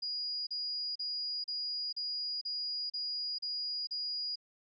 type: tone bursts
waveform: sine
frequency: 4882 Hz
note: D#8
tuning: 34 cents flat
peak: -34 dBFS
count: 9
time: 0.02-4.358 s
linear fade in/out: 10 ms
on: 450 ms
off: 36 ms
effects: none